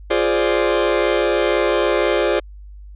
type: chord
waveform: 40% pulse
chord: D half-diminished seventh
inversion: first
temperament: equal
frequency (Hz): 349.2 / 415.3 / 523.3 / 587.3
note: F4 / Ab4 / C5 / D5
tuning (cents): 0 / 0 / 0 / 0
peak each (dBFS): -20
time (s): 0.1-2.4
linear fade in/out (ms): 10
effects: added 50 Hz sine -35 dBFS peak until 2.95 s + resampled to 8000 Hz